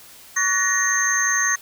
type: tone cluster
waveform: sine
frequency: 1125 / 1484 / 1764 / 1875 / 6330 Hz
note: C#6 / F#6 / A6 / A#6 / G8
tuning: +25 / +5 / +4 / +10 / +16 cents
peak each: -26 / -30 / -28 / -21 / -21 dBFS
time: 0.36-1.56 s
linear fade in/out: 10 ms
effects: white hiss -45 dBFS RMS until 1.61 s